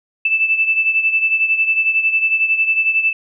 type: beating tone pair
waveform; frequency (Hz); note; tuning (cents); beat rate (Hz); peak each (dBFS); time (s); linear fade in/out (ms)
sine; 2637 / 2648; E7 / E7; 0 / +7; 11; -14 / -20; 0.25-3.13; 5
effects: none